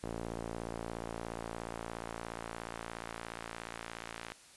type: tone with band-pass filter sweep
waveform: sawtooth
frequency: 57 Hz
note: A#1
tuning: 38 cents flat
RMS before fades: -43 dBFS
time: 0.03-4.33 s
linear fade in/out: 0 ms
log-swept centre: 480 to 2100 Hz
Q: 0.74
effects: white hiss -58 dBFS RMS until 4.56 s + resampled to 24000 Hz